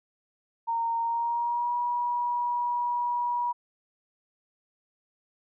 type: tone with pitch glide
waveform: sine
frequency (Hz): 923 to 965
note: A#5 to B5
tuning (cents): -17 to -40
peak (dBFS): -25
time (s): 0.67-3.53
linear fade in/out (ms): 20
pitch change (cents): +77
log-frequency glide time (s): 1-1.74
effects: none